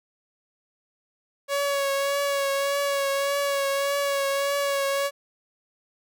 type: tone with vibrato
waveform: sawtooth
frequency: 559 Hz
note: C#5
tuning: 14 cents sharp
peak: -19 dBFS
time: 1.48-5.11 s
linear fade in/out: 50 ms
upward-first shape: triangle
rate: 1.7 Hz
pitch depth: 28 cents each way
effects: none